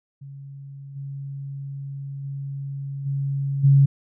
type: tone with level steps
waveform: sine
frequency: 138.59 Hz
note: C#3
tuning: in tune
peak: -36 / -30 / -28 / -22 / -11 dBFS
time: 0.21-3.86 s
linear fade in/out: 10 ms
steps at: 0.95 / 2.23 / 3.05 / 3.63 s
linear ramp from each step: 20 ms
effects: none